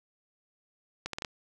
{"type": "accelerating click train", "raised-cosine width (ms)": 0.2, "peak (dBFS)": -17, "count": 5, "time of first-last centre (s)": [1.06, 1.248], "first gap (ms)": 73, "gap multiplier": 0.71, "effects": []}